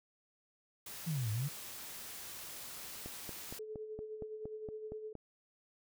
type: noise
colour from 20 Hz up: white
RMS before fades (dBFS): -47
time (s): 0.86-3.59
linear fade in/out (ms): 5
type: exponential two-way sweep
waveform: sine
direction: down then up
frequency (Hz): 174.61 to 103.1 to 153.6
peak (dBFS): -33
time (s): 1.06-1.49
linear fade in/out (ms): 20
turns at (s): 1.31
type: click train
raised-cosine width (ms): 2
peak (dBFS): -31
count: 10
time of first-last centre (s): 3.06-5.153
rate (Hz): 4.3
type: tone with tremolo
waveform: sine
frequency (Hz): 432.2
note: A4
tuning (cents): -31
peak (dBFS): -40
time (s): 3.59-5.13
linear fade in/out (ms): 5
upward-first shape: sine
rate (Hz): 9.7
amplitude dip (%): 50
effects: none